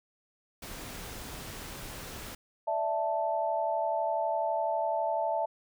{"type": "noise", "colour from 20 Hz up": "pink", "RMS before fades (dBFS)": -42, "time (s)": [0.62, 2.35], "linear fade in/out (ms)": 5}
{"type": "chord", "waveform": "sine", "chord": "D suspended second", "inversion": "none", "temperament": "equal", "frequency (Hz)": [587.3, 659.3, 880], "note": ["D5", "E5", "A5"], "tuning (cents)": [0, 0, 0], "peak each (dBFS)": [-35, -30, -31], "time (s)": [2.67, 5.46], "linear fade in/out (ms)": 10}
{"effects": []}